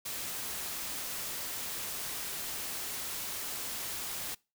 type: noise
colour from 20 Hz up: white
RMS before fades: -38 dBFS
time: 0.05-4.35 s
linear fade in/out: 10 ms
effects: noise-tail reverb RT60 0.3 s tail -25 dB re dry